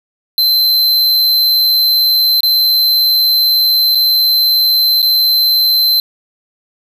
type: tone with dropouts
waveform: square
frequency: 4089 Hz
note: C8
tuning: 41 cents flat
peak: -9 dBFS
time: 0.38-6 s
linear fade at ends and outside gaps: 1 ms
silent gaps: 2.406-2.432 / 3.949-3.954 / 5.019-5.027 s
effects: none